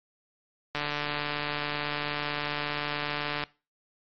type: click train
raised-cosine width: 0.3 ms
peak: -14 dBFS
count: 396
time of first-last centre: 0.75-3.437 s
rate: 147 Hz
effects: noise-tail reverb RT60 0.3 s tail -21 dB re dry + MP3 32 kbps